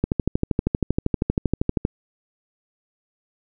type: click train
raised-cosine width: 3 ms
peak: -6 dBFS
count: 24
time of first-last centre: 0.04-1.851 s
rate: 12.7 Hz
effects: none